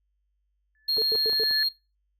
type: tone with exponential growth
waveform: sine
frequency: 1738 Hz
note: A6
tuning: 22 cents flat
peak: -26 dBFS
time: 0.75-1.63 s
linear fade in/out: 1 ms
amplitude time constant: 190 ms
type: tone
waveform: triangle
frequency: 4250 Hz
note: C8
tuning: 26 cents sharp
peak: -21 dBFS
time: 0.88-1.69 s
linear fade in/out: 10 ms
type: click train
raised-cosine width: 1 ms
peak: -29 dBFS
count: 4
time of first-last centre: 0.97-1.511 s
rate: 5.55 Hz
type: tone bursts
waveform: sine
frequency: 440 Hz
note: A4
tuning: in tune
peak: -27 dBFS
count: 4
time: 0.98-1.436 s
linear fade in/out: 0 ms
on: 39 ms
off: 100 ms
effects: noise-tail reverb RT60 0.3 s tail -25 dB re dry + added 50 Hz sine -70 dBFS peak until 2.19 s